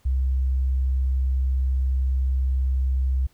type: tone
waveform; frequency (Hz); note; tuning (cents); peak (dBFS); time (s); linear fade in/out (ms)
sine; 65.3; C2; -3; -19; 0.05-3.27; 10
effects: pink hiss -62 dBFS RMS until 3.33 s